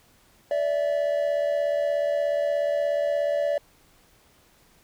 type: tone pair together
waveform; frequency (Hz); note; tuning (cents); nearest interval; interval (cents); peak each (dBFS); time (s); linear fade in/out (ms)
triangle; 580 / 656.8; D5 / E5; -22 / -6; major second; 216; -21 / -26; 0.51-3.58; 2
effects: pink hiss -59 dBFS RMS until 4.83 s